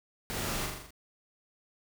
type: noise with echo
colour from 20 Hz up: pink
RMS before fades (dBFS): -36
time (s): 0.3-0.66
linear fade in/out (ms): 0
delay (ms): 41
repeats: 6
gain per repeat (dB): -3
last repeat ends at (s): 0.906
effects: none